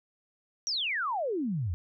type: exponential sweep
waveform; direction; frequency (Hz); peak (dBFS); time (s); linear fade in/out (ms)
sine; down; 5900 to 77.78; -28; 0.67-1.74; 0
effects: none